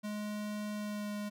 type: tone with pitch glide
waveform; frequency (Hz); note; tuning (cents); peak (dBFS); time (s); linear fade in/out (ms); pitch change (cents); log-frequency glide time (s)
square; 209.6 to 207.3; G#3 to G#3; +16 to -3; -37; 0.03-1.3; 20; -19; 0.74-1.13
effects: none